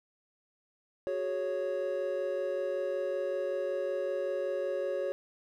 triangle chord, F# suspended second, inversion none, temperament equal, 370 / 415.3 / 554.4 Hz, F#4 / G#4 / C#5, 0 / 0 / 0 cents, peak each -35 / -36 / -30 dBFS, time 1.07-5.12 s, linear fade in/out 0 ms, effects none

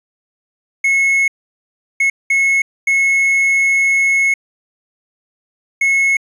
triangle tone bursts at uneven times, 2183 Hz, C#7, 27 cents flat, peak -9 dBFS, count 5, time 0.84-1.28 / 2-2.1 / 2.3-2.62 / 2.87-4.34 / 5.81-6.17 s, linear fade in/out 5 ms, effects resampled to 32000 Hz + 8-bit

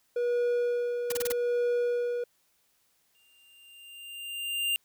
triangle tone with tremolo, 482.8 Hz, B4, 39 cents flat, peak -22 dBFS, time 0.16-2.24 s, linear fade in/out 5 ms, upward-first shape sine, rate 0.82 Hz, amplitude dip 45%
white noise bursts, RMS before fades -32 dBFS, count 5, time 1.1-1.323 s, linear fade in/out 5 ms, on 23 ms, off 27 ms
square tone with exponential growth, 2794 Hz, F7, in tune, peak -25 dBFS, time 3.15-4.76 s, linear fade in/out 0 ms, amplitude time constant 350 ms
effects white hiss -70 dBFS RMS until 4.84 s

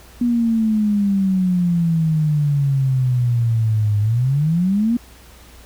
sine exponential two-way sweep, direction down then up, 243.5 to 102.8 to 243.5 Hz, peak -14 dBFS, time 0.21-4.97 s, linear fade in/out 5 ms, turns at 4 s, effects added 60 Hz sine -44 dBFS peak until 5.65 s + pink hiss -46 dBFS RMS until 5.65 s

